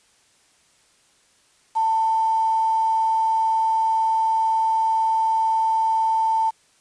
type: tone with quantisation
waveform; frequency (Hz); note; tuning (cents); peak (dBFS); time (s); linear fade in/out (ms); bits
sine; 891; A5; +22; -17; 1.75-6.51; 20; 7
effects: white hiss -59 dBFS RMS until 6.8 s + resampled to 22050 Hz